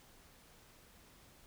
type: silence
effects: pink hiss -62 dBFS RMS until 1.46 s